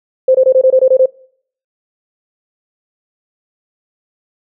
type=tone bursts; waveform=sine; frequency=520 Hz; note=C5; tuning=11 cents flat; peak=-5 dBFS; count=9; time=0.28-1.059 s; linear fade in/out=5 ms; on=67 ms; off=22 ms; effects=noise-tail reverb RT60 0.6 s tail -23 dB re dry